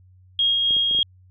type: tone with tremolo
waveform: sine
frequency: 3262 Hz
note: G#7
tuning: 32 cents flat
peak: -16 dBFS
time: 0.39-1.03 s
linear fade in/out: 2 ms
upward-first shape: sine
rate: 3.6 Hz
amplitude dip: 25%
type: clicks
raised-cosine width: 2 ms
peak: -26 dBFS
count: 5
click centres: 0.708 / 0.766 / 0.912 / 0.949 / 0.989 s
effects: added 92 Hz sine -49 dBFS peak until 1.3 s